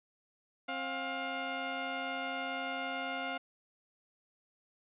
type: tone pair together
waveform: 15% pulse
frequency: 266.1 / 707.3 Hz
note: C4 / F5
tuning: +29 / +22 cents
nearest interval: octave + perfect fourth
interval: 1693 cents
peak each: -34 / -30 dBFS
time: 0.68-3.38 s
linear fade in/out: 10 ms
effects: resampled to 8000 Hz